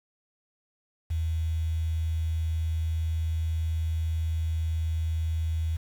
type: tone with quantisation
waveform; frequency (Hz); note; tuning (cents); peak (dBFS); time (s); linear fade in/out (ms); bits
sine; 80.9; E2; -32; -25; 1.1-5.77; 10; 8
effects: none